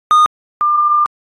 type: tone pair in turn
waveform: triangle / sine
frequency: 1227 / 1196.9 Hz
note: D#6 / D6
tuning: -25 / +32 cents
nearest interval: unison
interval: 43 cents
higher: first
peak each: -4 / -10 dBFS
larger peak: first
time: 0.11-0.26 / 0.61-1.06 s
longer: second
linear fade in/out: 0 ms
effects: AAC 32 kbps